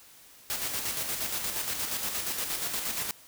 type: noise with tremolo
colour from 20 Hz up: white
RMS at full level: -31 dBFS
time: 0.5-3.11 s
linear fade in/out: 0 ms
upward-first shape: square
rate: 8.5 Hz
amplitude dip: 40%
effects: white hiss -54 dBFS RMS until 3.27 s